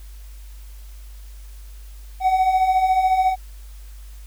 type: beating tone pair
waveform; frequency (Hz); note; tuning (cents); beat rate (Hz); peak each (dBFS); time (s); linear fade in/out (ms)
triangle; 740 / 754; F#5 / F#5; 0 / +32; 14; -21 / -14; 2.2-3.36; 50
effects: added 50 Hz sine -36 dBFS peak until 4.26 s + white hiss -52 dBFS RMS until 4.26 s